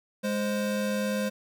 square tone pair together, 206.8 / 522.6 Hz, G#3 / C5, -7 / -2 cents, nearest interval octave + major third, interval 1605 cents, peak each -29 / -31 dBFS, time 0.23-1.3 s, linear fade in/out 20 ms, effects none

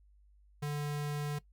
square tone, 146.83 Hz, D3, in tune, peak -34 dBFS, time 0.62-1.39 s, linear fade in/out 10 ms, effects noise-tail reverb RT60 0.1 s tail -18 dB re dry + added 50 Hz sine -60 dBFS peak until 1.52 s

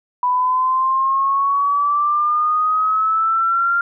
sine exponential sweep, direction up, 987.8 to 1395 Hz, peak -14 dBFS, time 0.23-3.81 s, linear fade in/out 2 ms, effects none

